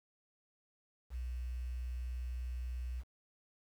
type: tone with quantisation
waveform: sine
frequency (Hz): 61.74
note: B1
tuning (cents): 0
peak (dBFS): -37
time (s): 1.1-3.04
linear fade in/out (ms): 50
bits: 10
effects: none